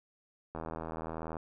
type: click train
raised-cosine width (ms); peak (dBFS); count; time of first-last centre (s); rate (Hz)
1; -25; 67; 0.55-1.368; 80.7
effects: none